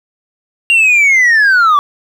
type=linear sweep; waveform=sine; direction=down; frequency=2794 to 1129 Hz; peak=-3 dBFS; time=0.7-1.79 s; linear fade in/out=0 ms; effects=tanh soft clip ceiling -5 dBFS + 7-bit